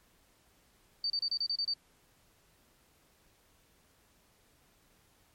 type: tone bursts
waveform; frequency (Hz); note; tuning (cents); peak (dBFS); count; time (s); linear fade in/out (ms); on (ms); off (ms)
sine; 4600; D8; -37; -29; 8; 1.04-1.737; 2; 60; 31
effects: pink hiss -67 dBFS RMS until 5.34 s + MP3 64 kbps